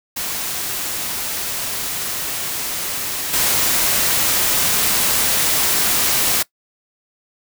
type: noise with level steps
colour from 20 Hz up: white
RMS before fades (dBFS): -24 / -17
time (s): 0.16-6.43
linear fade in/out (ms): 10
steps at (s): 3.33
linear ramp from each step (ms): 10
effects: noise-tail reverb RT60 0.1 s tail -21 dB re dry